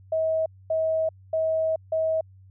sine tone bursts at uneven times, 640 Hz, D#5, 49 cents sharp, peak -21 dBFS, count 4, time 0.12-0.46 / 0.7-1.09 / 1.33-1.76 / 1.92-2.21 s, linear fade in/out 5 ms, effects added 95 Hz sine -48 dBFS peak until 2.5 s

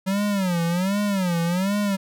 square tone with vibrato, 186.3 Hz, F#3, 12 cents sharp, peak -21 dBFS, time 0.06-1.97 s, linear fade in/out 20 ms, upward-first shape sine, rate 1.3 Hz, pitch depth 180 cents each way, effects none

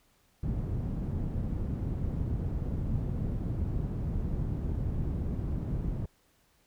white low-pass noise, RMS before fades -32 dBFS, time 0.43-6.06 s, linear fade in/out 5 ms, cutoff 130 Hz, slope 12 dB/octave, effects pink hiss -68 dBFS RMS until 6.66 s

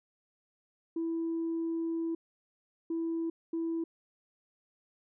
sine tone bursts at uneven times, 330 Hz, E4, 2 cents sharp, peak -29 dBFS, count 3, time 0.96-2.15 / 2.9-3.3 / 3.53-3.84 s, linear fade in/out 5 ms, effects tanh soft clip ceiling -27 dBFS

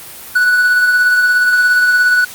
triangle tone with tremolo, 1479 Hz, F#6, 1 cent flat, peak -5 dBFS, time 0.35-2.25 s, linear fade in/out 10 ms, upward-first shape sine, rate 17 Hz, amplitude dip 30%, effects white hiss -32 dBFS RMS until 2.34 s + Opus 32 kbps

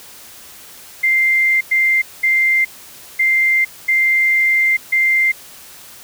sine tone bursts at uneven times, 2093 Hz, C7, in tune, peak -11 dBFS, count 6, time 1.03-1.61 / 1.71-2.02 / 2.23-2.65 / 3.19-3.65 / 3.88-4.77 / 4.92-5.32 s, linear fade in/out 10 ms, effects white hiss -39 dBFS RMS until 6.03 s

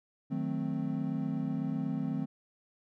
triangle chord, D# diminished seventh, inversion none, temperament equal with one note detuned, 155.56 / 183.61 / 220 / 261.6 Hz, D#3 / F#3 / A3 / C4, 0 / -13 / 0 / 0 cents, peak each -34 / -36 / -35 / -33 dBFS, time 0.3-2.26 s, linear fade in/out 20 ms, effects none

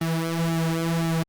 sawtooth tone with flanger, 164.81 Hz, E3, in tune, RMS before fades -24 dBFS, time 0.01-1.23 s, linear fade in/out 5 ms, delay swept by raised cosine 1.9 to 5 ms, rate 1.9 Hz, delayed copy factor -0.85, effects Opus 24 kbps

